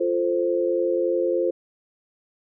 sine chord, F major, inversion none, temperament equal, 349.2 / 440 / 523.3 Hz, F4 / A4 / C5, 0 / 0 / 0 cents, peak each -23 / -27 / -23 dBFS, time 0-1.51 s, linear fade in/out 10 ms, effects none

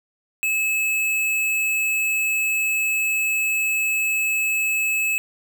square tone, 2594 Hz, E7, 28 cents flat, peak -20 dBFS, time 0.43-5.18 s, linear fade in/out 0 ms, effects none

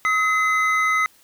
triangle tone pair together, 1274 / 2044 Hz, D#6 / C7, +41 / -41 cents, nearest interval minor sixth, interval 818 cents, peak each -18 dBFS, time 0.05-1.06 s, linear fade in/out 0 ms, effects white hiss -55 dBFS RMS until 1.23 s

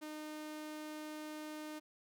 sawtooth tone, 305.9 Hz, D#4, 29 cents flat, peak -40 dBFS, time 0.01-1.8 s, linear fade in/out 20 ms, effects none

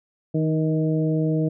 harmonic tone with a mistuned harmonic, 157.8 Hz, D#3, 25 cents sharp, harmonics 1 / 2 / 3 / 4, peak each -21 / -24 / -28 / -32 dBFS, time 0.34-1.49 s, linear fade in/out 10 ms, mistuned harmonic 2, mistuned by -19 cents, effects none

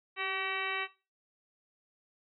harmonic tone with a mistuned harmonic, 381.9 Hz, G4, 45 cents flat, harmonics 1 / 2 / 3 / 4 / 5 / 6 / 7 / 8 / 10, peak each -43 / -43 / -38 / -44 / -38 / -38 / -40 / -45 / -45 dBFS, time 0.16-0.88 s, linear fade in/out 50 ms, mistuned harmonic 1, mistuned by +27 cents, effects noise-tail reverb RT60 0.3 s tail -19 dB re dry

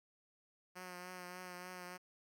5% pulse tone with vibrato, 180.8 Hz, F#3, 40 cents flat, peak -36 dBFS, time 0.75-1.98 s, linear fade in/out 20 ms, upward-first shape triangle, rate 3.4 Hz, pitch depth 30 cents each way, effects none

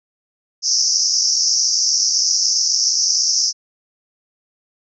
pink band-pass noise, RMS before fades -17 dBFS, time 0.62-3.53 s, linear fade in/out 50 ms, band 5100 to 6100 Hz, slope 96 dB/octave, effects none

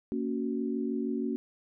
sine chord, F# major, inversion first, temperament just, 231.2 / 277.5 / 370 Hz, A#3 / C#4 / F#4, -14 / +2 / 0 cents, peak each -32 / -33 / -35 dBFS, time 0.12-1.36 s, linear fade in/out 0 ms, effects none

